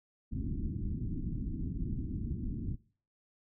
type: low-pass noise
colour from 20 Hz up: pink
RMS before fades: -36 dBFS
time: 0.31-2.76 s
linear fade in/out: 20 ms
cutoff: 310 Hz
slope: 48 dB/octave
effects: noise-tail reverb RT60 0.4 s tail -19 dB re dry